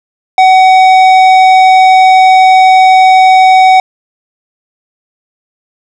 triangle tone with tanh clipping, 752 Hz, F#5, 28 cents sharp, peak -3 dBFS, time 0.38-3.8 s, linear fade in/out 2 ms, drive 16 dB, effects none

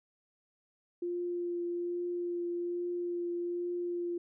sine tone with vibrato, 349.2 Hz, F4, in tune, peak -32 dBFS, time 1.02-4.18 s, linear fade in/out 5 ms, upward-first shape triangle, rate 1.2 Hz, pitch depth 13 cents each way, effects none

